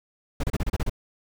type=noise bursts; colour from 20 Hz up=brown; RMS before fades=-24 dBFS; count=8; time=0.4-0.897 s; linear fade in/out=5 ms; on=35 ms; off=31 ms; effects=none